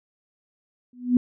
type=tone with exponential growth; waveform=sine; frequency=246.9 Hz; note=B3; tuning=in tune; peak=-11 dBFS; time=0.93-1.17 s; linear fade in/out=2 ms; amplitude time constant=52 ms; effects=none